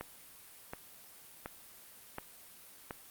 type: click train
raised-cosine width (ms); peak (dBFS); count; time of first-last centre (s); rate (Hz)
0.5; -24; 5; 0.01-2.909; 1.38
effects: white hiss -55 dBFS RMS until 3.1 s + Opus 32 kbps